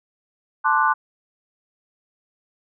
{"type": "chord", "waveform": "sine", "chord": "D dominant seventh", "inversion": "second", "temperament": "equal", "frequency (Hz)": [880, 1046.5, 1174.7, 1480], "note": ["A5", "C6", "D6", "F#6"], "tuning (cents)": [0, 0, 0, 0], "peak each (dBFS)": -21, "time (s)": [0.64, 0.94], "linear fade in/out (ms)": 20, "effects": []}